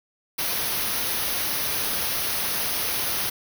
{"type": "band-stop noise", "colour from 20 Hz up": "white", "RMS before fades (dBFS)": -26, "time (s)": [0.38, 3.3], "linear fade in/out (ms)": 10, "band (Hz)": [6300, 9200], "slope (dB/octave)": 96, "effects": []}